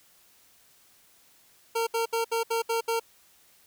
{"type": "tone bursts", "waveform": "25% pulse", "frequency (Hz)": 458, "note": "A#4", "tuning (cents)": -31, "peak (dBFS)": -21, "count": 7, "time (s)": [1.75, 2.998], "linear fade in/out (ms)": 10, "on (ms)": 120, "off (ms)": 68, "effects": ["white hiss -60 dBFS RMS until 3.66 s"]}